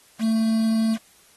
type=tone with quantisation; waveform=triangle; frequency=222.7 Hz; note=A3; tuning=21 cents sharp; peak=-16 dBFS; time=0.19-0.98 s; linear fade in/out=50 ms; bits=6; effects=white hiss -55 dBFS RMS until 1.36 s + AAC 32 kbps